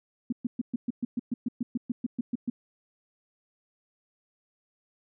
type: tone bursts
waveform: sine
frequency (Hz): 240.6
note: B3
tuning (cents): -45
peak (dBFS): -25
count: 16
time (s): 0.3-2.5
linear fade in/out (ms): 5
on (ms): 25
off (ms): 120
effects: none